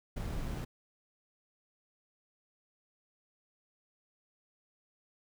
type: noise with sample-and-hold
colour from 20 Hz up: brown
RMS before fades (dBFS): -37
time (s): 0.16-0.65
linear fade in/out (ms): 10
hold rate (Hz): 8820
effects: none